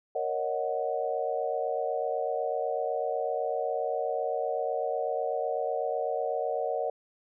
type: chord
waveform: sine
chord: D# minor seventh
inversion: second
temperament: equal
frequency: 466.2 / 554.4 / 622.3 / 740 Hz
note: A#4 / C#5 / D#5 / F#5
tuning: 0 / 0 / 0 / 0 cents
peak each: -33 dBFS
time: 0.15-6.9 s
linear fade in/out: 5 ms
effects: none